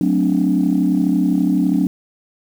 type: chord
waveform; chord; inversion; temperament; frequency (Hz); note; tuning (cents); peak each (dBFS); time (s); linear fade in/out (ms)
sine; D dominant seventh; first; equal; 185 / 220 / 261.6 / 293.7; F#3 / A3 / C4 / D4; 0 / 0 / 0 / 0; -17 / -22 / -18 / -17; 0.01-1.87; 2
effects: tanh soft clip ceiling -6 dBFS + 7-bit